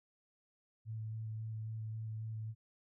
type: tone with vibrato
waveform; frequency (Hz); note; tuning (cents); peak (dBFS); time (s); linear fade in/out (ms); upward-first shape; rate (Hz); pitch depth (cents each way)
sine; 110.2; A2; +3; -39; 0.85-2.55; 50; square; 3.7; 10
effects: none